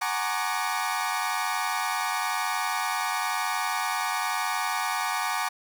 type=tone cluster; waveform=30% pulse; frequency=744 / 843 / 933 / 1112 / 1193 Hz; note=F#5 / G#5 / A#5 / C#6 / D6; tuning=+9 / +26 / +1 / +5 / +27 cents; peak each=-30 dBFS; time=0.01-5.49 s; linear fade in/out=10 ms; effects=none